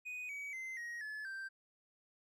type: tone with pitch steps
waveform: triangle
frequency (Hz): 2489 / 2269 / 2069 / 1886.3 / 1719.8 / 1568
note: D#7 / C#7 / C7 / A#6 / A6 / G6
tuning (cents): 0 / +40 / -20 / +20 / -40 / 0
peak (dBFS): -40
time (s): 0.05-1.49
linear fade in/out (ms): 20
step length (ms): 240
effects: none